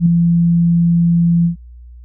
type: tone with ADSR envelope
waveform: sine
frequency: 170.1 Hz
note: F3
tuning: 45 cents flat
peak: -5 dBFS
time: 0-1.56 s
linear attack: 60 ms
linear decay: 4 ms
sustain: -4 dB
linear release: 110 ms
effects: added 60 Hz sine -34 dBFS peak until 2.04 s